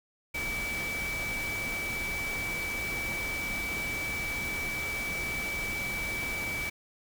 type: tone in noise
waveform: sine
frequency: 2300 Hz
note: D7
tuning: 37 cents flat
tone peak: -32 dBFS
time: 0.34-6.7 s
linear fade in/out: 10 ms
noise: pink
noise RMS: -38 dBFS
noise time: 0.34-6.7 s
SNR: +3 dB
effects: none